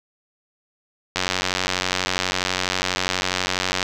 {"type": "click train", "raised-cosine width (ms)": 0.2, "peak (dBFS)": -3, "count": 247, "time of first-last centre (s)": [1.16, 3.828], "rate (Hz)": 92.2, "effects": []}